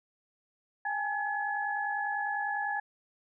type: tone cluster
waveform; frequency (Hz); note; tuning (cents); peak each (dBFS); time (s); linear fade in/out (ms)
sine; 814 / 864 / 1700; G#5 / A5 / G#6; -35 / -32 / +40; -33 / -38 / -33; 0.85-2.8; 5
effects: none